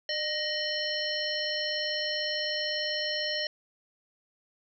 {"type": "harmonic tone with a mistuned harmonic", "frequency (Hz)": 603, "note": "D5", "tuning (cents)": 46, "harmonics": [1, 3, 5, 7, 9], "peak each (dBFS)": [-35, -35, -35, -35, -35], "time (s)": [0.09, 3.47], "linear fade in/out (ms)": 2, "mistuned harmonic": 3, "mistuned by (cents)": 61, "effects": []}